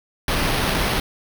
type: noise with sample-and-hold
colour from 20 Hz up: pink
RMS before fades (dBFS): -21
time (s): 0.28-1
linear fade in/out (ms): 2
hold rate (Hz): 7350
effects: none